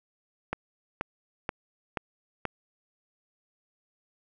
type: click train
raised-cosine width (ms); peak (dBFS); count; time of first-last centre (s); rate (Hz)
0.5; -14; 5; 0.53-2.453; 2.08
effects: none